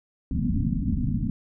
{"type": "low-pass noise", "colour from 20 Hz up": "white", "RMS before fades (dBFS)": -25, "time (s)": [0.31, 1.3], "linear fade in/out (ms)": 2, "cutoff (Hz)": 270, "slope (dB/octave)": 96, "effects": []}